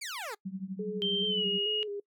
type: exponential sweep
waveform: 15% pulse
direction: down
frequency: 2424 to 392 Hz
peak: -30 dBFS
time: 0.01-0.35 s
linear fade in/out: 10 ms
type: tone with tremolo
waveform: sine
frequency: 190.2 Hz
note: F#3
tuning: 48 cents sharp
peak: -31 dBFS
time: 0.45-1.59 s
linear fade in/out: 10 ms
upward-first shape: triangle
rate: 12 Hz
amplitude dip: 95%
type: tone with vibrato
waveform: sine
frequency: 415.3 Hz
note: G#4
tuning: in tune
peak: -34 dBFS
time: 0.79-2 s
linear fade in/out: 5 ms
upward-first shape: square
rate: 2.3 Hz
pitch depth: 40 cents each way
type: tone with pitch glide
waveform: sine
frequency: 3135 to 2875 Hz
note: G7 to F7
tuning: -1 to +50 cents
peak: -28 dBFS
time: 1.02-1.83 s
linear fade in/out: 0 ms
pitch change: -149 cents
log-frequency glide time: 1.27-1.44 s
effects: noise-tail reverb RT60 0.1 s tail -24 dB re dry